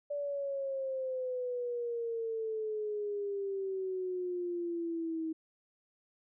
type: exponential sweep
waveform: sine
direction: down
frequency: 581 to 318.3 Hz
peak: -33 dBFS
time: 0.1-5.33 s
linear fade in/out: 10 ms
effects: none